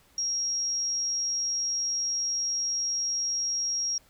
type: tone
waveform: sine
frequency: 5610 Hz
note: F8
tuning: 7 cents sharp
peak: -26 dBFS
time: 0.18-3.98 s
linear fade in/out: 2 ms
effects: pink hiss -61 dBFS RMS until 4.09 s